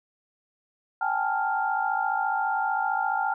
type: tone cluster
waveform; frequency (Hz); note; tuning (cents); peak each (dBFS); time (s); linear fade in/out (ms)
sine; 774 / 828 / 883 / 1398; G5 / G#5 / A5 / F6; -22 / -5 / +6 / +1; -29; 1.01-3.34; 5
effects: none